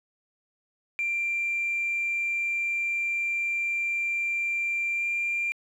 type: tone with pitch glide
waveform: sine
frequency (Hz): 2368 to 2383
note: D7 to D7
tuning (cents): +14 to +25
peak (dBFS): -24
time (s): 0.99-5.52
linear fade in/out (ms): 0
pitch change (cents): +11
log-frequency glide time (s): 4.95-5.04
effects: tanh soft clip ceiling -21 dBFS + 10-bit